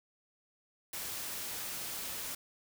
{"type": "noise", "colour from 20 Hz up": "white", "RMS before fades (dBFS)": -40, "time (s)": [0.93, 2.35], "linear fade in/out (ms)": 5, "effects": []}